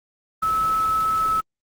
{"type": "tone in noise", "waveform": "sine", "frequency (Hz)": 1300, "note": "E6", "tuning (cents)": -24, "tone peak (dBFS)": -18, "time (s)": [0.42, 1.41], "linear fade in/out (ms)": 10, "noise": "pink", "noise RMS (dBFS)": -36, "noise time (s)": [0.42, 1.41], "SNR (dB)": 15, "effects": ["Opus 32 kbps"]}